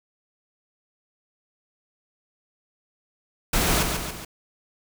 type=noise with echo; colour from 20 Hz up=pink; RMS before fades=-22 dBFS; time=3.53-3.83 s; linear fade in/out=5 ms; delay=140 ms; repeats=3; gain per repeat=-5 dB; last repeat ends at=4.25 s; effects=none